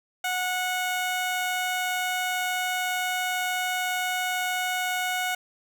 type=tone; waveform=15% pulse; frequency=733 Hz; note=F#5; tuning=16 cents flat; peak=-19 dBFS; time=0.24-5.35 s; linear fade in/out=5 ms; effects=none